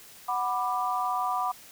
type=chord; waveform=sine; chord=B minor; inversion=second; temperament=just; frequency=740.8 / 987.8 / 1185.3 Hz; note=F#5 / B5 / D6; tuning=+2 / 0 / +16 cents; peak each=-30 dBFS; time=0.28-1.52 s; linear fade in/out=10 ms; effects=white hiss -50 dBFS RMS until 1.71 s